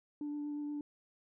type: tone with vibrato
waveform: sine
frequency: 293.7 Hz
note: D4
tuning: in tune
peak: -35 dBFS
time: 0.21-0.81 s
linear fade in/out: 2 ms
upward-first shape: triangle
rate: 8.4 Hz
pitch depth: 13 cents each way
effects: tanh soft clip ceiling -34 dBFS